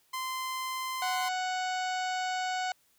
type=tone; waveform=sawtooth; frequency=1037 Hz; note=C6; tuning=16 cents flat; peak=-29 dBFS; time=0.13-1.29 s; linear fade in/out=10 ms
type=harmonic tone; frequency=740 Hz; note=F#5; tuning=in tune; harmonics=1 / 2 / 3 / 4 / 5 / 6 / 7 / 8 / 9 / 10; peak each=-31 / -37 / -42 / -43 / -47 / -45 / -50 / -51 / -53 / -48 dBFS; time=1.02-2.72 s; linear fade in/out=2 ms
effects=white hiss -68 dBFS RMS until 2.98 s